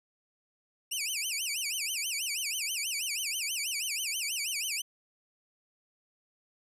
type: tone with vibrato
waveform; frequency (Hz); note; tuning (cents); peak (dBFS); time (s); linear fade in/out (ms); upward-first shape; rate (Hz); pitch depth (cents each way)
15% pulse; 2637; E7; 0; -24; 0.91-4.82; 10; sine; 6.2; 280
effects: resampled to 32000 Hz